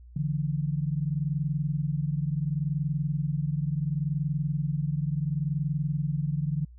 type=tone pair together; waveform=sine; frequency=144.1 / 164.81 Hz; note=D3 / E3; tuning=-33 / 0 cents; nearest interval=major second; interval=233 cents; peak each=-27 / -30 dBFS; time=0.16-6.65 s; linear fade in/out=5 ms; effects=added 60 Hz sine -46 dBFS peak until 6.78 s